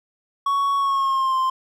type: tone with pitch glide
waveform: triangle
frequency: 1115 to 1046.4 Hz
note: C#6 to C6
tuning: +10 to 0 cents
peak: -16 dBFS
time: 0.46-1.5 s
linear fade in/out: 5 ms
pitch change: -110 cents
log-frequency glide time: 0.77-1.38 s
effects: none